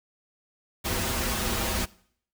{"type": "noise with comb filter", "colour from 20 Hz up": "pink", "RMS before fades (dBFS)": -28, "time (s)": [0.84, 1.86], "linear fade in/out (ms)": 20, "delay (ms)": 6.9, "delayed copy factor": -0.95, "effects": ["noise-tail reverb RT60 0.6 s tail -21 dB re dry"]}